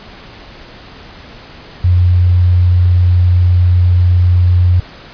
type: tone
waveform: sine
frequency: 89.2 Hz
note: F2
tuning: 37 cents sharp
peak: -6 dBFS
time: 1.84-4.8 s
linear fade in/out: 5 ms
effects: pink hiss -35 dBFS RMS until 5.13 s + resampled to 11025 Hz